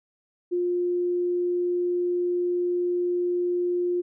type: tone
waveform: sine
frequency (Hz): 353.9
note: F4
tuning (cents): +23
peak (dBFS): -22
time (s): 0.51-4.02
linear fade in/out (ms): 20
effects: none